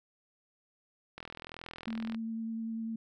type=click train; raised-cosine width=0.3 ms; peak=-27 dBFS; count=41; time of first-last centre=1.18-2.146 s; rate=41.4 Hz
type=tone with vibrato; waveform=sine; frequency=225.2 Hz; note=A3; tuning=40 cents sharp; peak=-34 dBFS; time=1.87-2.96 s; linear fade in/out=5 ms; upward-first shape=triangle; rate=10 Hz; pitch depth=14 cents each way
effects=none